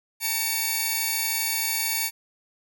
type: tone pair together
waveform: 5% pulse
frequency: 897 / 2259 Hz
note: A5 / C#7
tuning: +33 / +32 cents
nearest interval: octave + major third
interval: 1599 cents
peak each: -19 / -15 dBFS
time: 0.2-2.11 s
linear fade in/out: 50 ms
effects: none